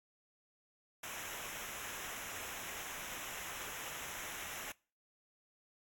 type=noise with comb filter; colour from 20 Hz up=pink; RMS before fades=-45 dBFS; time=1.03-4.72 s; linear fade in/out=5 ms; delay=0.22 ms; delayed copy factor=-0.8; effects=noise-tail reverb RT60 0.4 s tail -25 dB re dry + AAC 64 kbps